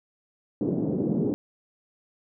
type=band-pass noise; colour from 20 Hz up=pink; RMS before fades=-26 dBFS; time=0.61-1.34 s; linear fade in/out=0 ms; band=160 to 420 Hz; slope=24 dB/octave; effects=none